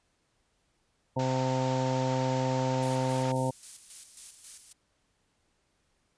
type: harmonic tone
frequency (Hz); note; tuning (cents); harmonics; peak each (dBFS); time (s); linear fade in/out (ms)
130; C3; -11; 1 / 2 / 3 / 4 / 5 / 6 / 7; -30 / -33 / -40 / -32 / -39 / -41 / -34; 1.16-3.51; 10
type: band-pass noise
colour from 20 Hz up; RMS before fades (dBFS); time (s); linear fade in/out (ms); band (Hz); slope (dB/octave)
pink; -43; 1.19-3.32; 5; 660 to 7500; 96
type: noise with tremolo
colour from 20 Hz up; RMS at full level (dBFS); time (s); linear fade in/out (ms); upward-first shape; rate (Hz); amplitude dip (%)
violet; -39; 2.82-4.73; 10; square; 3.7; 55
effects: pink hiss -73 dBFS RMS until 6.17 s + resampled to 22050 Hz

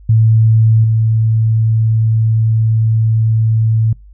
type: tone with level steps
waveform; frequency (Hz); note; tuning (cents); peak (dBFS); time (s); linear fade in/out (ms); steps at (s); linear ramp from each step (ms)
sine; 111.4; A2; +22; -6 / -9; 0.09-3.93; 5; 0.84; 2
effects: noise-tail reverb RT60 0.2 s tail -25 dB re dry + added 50 Hz sine -36 dBFS peak until 4.13 s

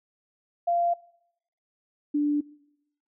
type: tone pair in turn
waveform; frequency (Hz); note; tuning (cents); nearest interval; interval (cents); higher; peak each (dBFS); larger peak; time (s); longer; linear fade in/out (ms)
sine; 691 / 293.3; F5 / D4; -19 / -2; octave + minor third; 1483; first; -21 / -21; neither; 0.67-0.94 / 2.14-2.41; neither; 10
effects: noise-tail reverb RT60 0.8 s tail -22 dB re dry

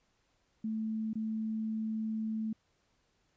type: tone with dropouts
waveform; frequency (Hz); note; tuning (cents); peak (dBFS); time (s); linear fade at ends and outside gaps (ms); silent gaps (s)
sine; 219.5; A3; -4; -32; 0.64-2.53; 5; 1.133-1.154
effects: pink hiss -74 dBFS RMS until 3.36 s + resampled to 16000 Hz

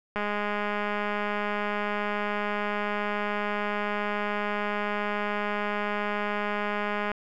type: click train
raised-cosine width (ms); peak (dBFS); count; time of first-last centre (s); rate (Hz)
0.5; -15; 1441; 0.16-7.117; 207
effects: none

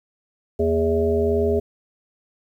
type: harmonic tone with a mistuned harmonic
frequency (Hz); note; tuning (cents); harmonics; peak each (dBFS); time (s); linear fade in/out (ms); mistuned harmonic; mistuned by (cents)
82.3; E2; -2; 1 / 3 / 5 / 7 / 8; -24 / -26 / -19 / -29 / -28; 0.59-1.6; 10; 3; -70
effects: 9-bit

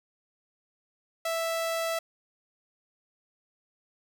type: tone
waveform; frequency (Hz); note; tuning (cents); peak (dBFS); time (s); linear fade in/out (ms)
sawtooth; 659.3; E5; 0; -24; 1.25-1.99; 5
effects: none

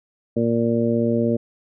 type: harmonic tone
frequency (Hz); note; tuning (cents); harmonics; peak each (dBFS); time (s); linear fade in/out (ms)
116.54; A#2; 0; 1 / 2 / 3 / 4 / 5; -26 / -20 / -25 / -24 / -26; 0.36-1.37; 10
effects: none

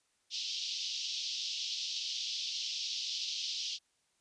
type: band-pass noise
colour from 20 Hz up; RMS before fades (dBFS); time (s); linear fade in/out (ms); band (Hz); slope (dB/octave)
white; -38; 0.3-3.79; 50; 2900 to 5600; 48
effects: white hiss -75 dBFS RMS until 4.2 s + resampled to 22050 Hz

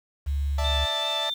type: tone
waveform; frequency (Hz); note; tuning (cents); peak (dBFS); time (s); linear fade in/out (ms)
sine; 70.8; C#2; +37; -23; 0.26-0.86; 20
type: chord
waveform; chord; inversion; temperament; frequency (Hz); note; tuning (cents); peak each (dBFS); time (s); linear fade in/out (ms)
sawtooth; D suspended second; none; equal; 587.3 / 659.3 / 880; D5 / E5 / A5; 0 / 0 / 0; -30 / -29 / -28; 0.58-1.3; 5
type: tone with vibrato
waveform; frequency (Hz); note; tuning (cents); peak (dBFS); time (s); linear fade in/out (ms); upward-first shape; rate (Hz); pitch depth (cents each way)
sine; 3560; A7; +20; -26; 0.64-1.34; 5; triangle; 5; 19
effects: low-pass 7000 Hz 12 dB/octave + 8-bit

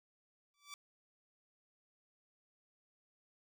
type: tone with exponential growth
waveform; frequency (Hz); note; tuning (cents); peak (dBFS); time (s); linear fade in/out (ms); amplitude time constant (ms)
10% pulse; 1159; D6; -23; -36; 0.54-0.74; 1; 42
effects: none

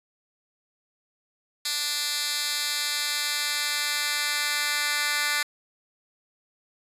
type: tone with high-pass filter sweep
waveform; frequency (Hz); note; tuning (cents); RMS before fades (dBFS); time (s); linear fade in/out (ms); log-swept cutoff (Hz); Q
10% pulse; 293.7; D4; 0; -27; 1.65-5.43; 5; 3600 to 2100; 1.3
effects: resampled to 32000 Hz

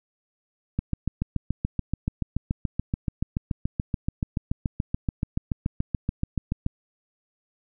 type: click train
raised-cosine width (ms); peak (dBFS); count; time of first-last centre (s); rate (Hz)
5; -12; 42; 0.79-6.664; 6.98
effects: none

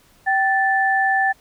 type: tone pair together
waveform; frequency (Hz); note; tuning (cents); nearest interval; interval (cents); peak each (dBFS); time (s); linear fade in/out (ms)
sine; 775 / 1758; G5 / A6; -20 / -2; octave + major second; 1418; -18; 0.26-1.33; 20
effects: pink hiss -55 dBFS RMS until 1.4 s

